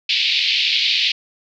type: band-pass noise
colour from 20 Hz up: white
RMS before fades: -18 dBFS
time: 0.09-1.12 s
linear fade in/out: 5 ms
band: 2300 to 4400 Hz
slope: 48 dB/octave
effects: none